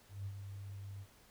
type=tone with ADSR envelope; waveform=sine; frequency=98.9 Hz; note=G2; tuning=16 cents sharp; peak=-38 dBFS; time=0.08-1.07 s; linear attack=180 ms; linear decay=57 ms; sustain=-6 dB; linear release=61 ms; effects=pink hiss -64 dBFS RMS until 1.3 s